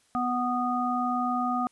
harmonic tone, 246.9 Hz, B3, in tune, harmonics 1 / 3 / 5, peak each -29 / -29 / -29 dBFS, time 0.15-1.67 s, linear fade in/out 0 ms, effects white hiss -65 dBFS RMS until 1.71 s + resampled to 24000 Hz

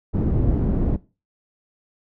pink low-pass noise, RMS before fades -20 dBFS, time 0.13-0.97 s, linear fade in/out 20 ms, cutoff 280 Hz, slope 12 dB/octave, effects noise-tail reverb RT60 0.3 s tail -19 dB re dry

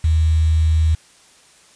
sine tone with quantisation, 79.5 Hz, D#2, 38 cents sharp, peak -12 dBFS, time 0.04-0.95 s, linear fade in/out 5 ms, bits 6, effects white hiss -50 dBFS RMS until 1.75 s + resampled to 22050 Hz

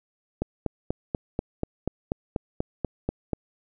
click train, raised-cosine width 2 ms, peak -12 dBFS, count 13, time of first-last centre 0.42-3.333 s, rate 4.12 Hz, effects none

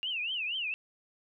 sine tone with vibrato, 2767 Hz, F7, 17 cents flat, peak -31 dBFS, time 0.03-0.74 s, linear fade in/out 0 ms, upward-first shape triangle, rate 4.2 Hz, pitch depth 250 cents each way, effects none

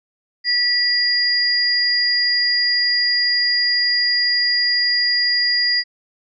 sine tone pair together, 1948 / 4841 Hz, B6 / D#8, -24 / -48 cents, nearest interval octave + major third, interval 1576 cents, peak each -20 / -16 dBFS, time 0.44-5.84 s, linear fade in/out 50 ms, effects none

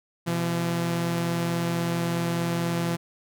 sawtooth tone pair together, 125.39 / 169.9 Hz, B2 / F3, +27 / -47 cents, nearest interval perfect fourth, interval 526 cents, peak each -28 / -21 dBFS, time 0.26-2.97 s, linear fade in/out 20 ms, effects none

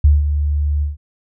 sine tone with ADSR envelope, 73.42 Hz, D2, in tune, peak -5 dBFS, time 0.04-0.97 s, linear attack 6 ms, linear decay 180 ms, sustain -9 dB, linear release 150 ms, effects none

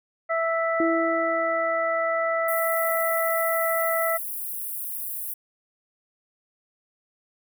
harmonic tone, 659.3 Hz, E5, in tune, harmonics 1 / 2 / 3, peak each -24 / -27 / -29 dBFS, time 0.29-4.18 s, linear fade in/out 20 ms
sine tone with exponential decay, 330.5 Hz, E4, 5 cents sharp, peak -20 dBFS, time 0.8-2.55 s, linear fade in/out 2 ms, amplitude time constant 380 ms
white high-pass noise, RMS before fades -32 dBFS, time 2.48-5.34 s, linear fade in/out 5 ms, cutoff 9900 Hz, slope 48 dB/octave
effects none

